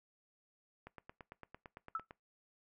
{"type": "click train", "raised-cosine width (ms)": 0.5, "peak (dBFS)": -34, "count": 12, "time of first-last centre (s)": [0.87, 2.109], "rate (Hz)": 8.88}
{"type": "tone with exponential decay", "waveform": "sine", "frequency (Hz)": 1314, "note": "E6", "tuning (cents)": -6, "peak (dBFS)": -31, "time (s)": [1.95, 2.05], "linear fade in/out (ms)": 2, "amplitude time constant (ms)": 20}
{"effects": ["noise-tail reverb RT60 0.2 s tail -22 dB re dry"]}